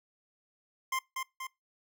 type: tone with echo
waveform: 25% pulse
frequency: 1049 Hz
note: C6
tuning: 4 cents sharp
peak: -26 dBFS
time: 0.92-0.99 s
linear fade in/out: 5 ms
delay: 240 ms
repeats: 2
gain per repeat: -4 dB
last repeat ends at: 1.47 s
effects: noise-tail reverb RT60 0.2 s tail -22 dB re dry